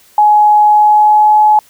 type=tone with pitch glide; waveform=sine; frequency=841 to 849.8 Hz; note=G#5 to G#5; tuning=+22 to +40 cents; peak=-4 dBFS; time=0.18-1.59 s; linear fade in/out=2 ms; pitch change=+18 cents; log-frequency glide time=0.64-1.39 s; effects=white hiss -46 dBFS RMS until 1.69 s